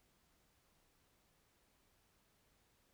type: silence
effects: pink hiss -75 dBFS RMS until 2.93 s